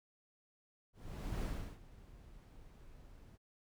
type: noise with ADSR envelope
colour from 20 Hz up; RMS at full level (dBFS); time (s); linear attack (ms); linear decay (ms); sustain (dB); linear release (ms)
brown; -37; 0.93-3.38; 490; 360; -20; 30
effects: none